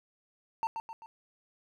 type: tone with echo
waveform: triangle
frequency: 901 Hz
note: A5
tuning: 41 cents sharp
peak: -26 dBFS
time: 0.63-0.67 s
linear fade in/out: 0 ms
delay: 130 ms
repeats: 3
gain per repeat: -6 dB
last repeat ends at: 1.06 s
effects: none